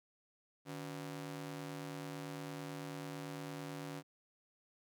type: ring-modulated tone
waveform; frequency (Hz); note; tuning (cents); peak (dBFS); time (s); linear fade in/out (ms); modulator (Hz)
sawtooth; 217; A3; -24; -36; 0.65-4.03; 50; 64
effects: none